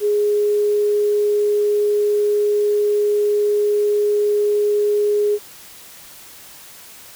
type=tone; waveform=sine; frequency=415.3 Hz; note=G#4; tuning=in tune; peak=-14 dBFS; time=0-5.39 s; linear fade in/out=50 ms; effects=white hiss -41 dBFS RMS until 7.15 s